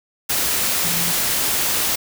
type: tone in noise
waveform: sine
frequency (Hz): 170.3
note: F3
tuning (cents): -43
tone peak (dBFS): -28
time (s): 0.84-1.12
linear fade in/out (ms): 10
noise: white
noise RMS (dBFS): -20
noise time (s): 0.29-1.96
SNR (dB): -11
effects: none